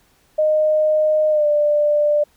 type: tone with pitch glide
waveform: sine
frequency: 616 to 592.6 Hz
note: D#5 to D5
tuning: -17 to +15 cents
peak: -13 dBFS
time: 0.38-2.24 s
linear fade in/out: 10 ms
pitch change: -68 cents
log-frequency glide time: 1.3-1.46 s
effects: pink hiss -58 dBFS RMS until 2.36 s